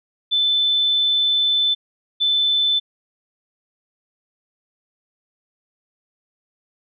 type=tone pair in turn; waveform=sine; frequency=3520 / 3520 Hz; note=A7 / A7; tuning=0 / 0 cents; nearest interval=unison; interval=0 cents; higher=neither; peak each=-15 dBFS; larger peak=neither; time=0.31-1.75 / 2.2-2.8 s; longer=first; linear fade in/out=20 ms; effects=none